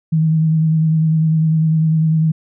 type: tone with vibrato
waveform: sine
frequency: 158.9 Hz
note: D#3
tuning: 37 cents sharp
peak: -11 dBFS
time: 0.12-2.32 s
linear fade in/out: 10 ms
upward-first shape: sine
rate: 10 Hz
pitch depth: 26 cents each way
effects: none